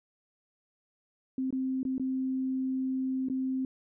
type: tone with dropouts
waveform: sine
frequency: 261.6 Hz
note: C4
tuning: in tune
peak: -28 dBFS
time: 1.38-3.65 s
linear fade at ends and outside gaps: 2 ms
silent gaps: 1.506-1.526 / 1.831-1.851 / 1.981-1.997 / 3.286-3.299 s
effects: none